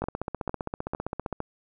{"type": "two click trains", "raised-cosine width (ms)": 1, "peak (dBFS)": [-16, -16], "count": [21, 4], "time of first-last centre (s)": [[0.02, 1.327], [0.04, 1.404]], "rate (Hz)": [15.3, 2.2], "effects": []}